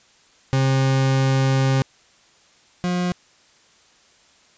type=tone pair in turn; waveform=40% pulse; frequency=133.8 / 178.6 Hz; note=C3 / F3; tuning=+39 / +39 cents; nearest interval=perfect fourth; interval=500 cents; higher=second; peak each=-15 / -19 dBFS; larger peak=first; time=0.53-1.82 / 2.84-3.12 s; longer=first; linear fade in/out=0 ms; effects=white hiss -55 dBFS RMS until 4.57 s + resampled to 16000 Hz